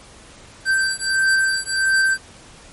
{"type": "beating tone pair", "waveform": "square", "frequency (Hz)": [1558, 1559.5], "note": ["G6", "G6"], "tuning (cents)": [-11, -9], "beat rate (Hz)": 1.5, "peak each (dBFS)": -20, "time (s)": [0.65, 2.18], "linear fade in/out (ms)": 50, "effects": ["pink hiss -44 dBFS RMS until 2.72 s", "MP3 48 kbps"]}